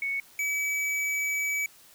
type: tone pair in turn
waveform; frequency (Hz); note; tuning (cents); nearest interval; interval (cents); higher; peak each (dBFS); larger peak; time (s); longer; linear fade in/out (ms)
sine / square; 2217 / 2287; C#7 / D7; 0 / -47; minor second; 53; second; -27; neither; 0.02-0.2 / 0.39-1.66; second; 2
effects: white hiss -55 dBFS RMS until 1.94 s